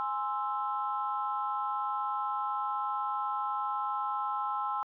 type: chord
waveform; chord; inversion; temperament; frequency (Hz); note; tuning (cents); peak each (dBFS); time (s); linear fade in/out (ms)
sine; Ab augmented; none; equal; 830.6 / 1046.5 / 1318.5; Ab5 / C6 / E6; 0 / 0 / 0; -34; 0-4.83; 0
effects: tanh soft clip ceiling -20 dBFS